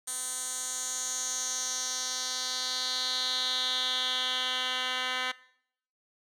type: tone with band-pass filter sweep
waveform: 10% pulse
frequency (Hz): 254.9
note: C4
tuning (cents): -45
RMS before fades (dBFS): -32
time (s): 0.07-5.32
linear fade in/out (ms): 10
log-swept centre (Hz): 8700 to 2500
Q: 3.7
effects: noise-tail reverb RT60 0.7 s tail -21 dB re dry